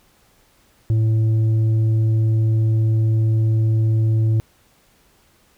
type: tone with tanh clipping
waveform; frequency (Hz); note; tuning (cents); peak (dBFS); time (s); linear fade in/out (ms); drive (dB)
sine; 110.6; A2; +9; -15; 0.9-4.4; 0; 5
effects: pink hiss -57 dBFS RMS until 5.57 s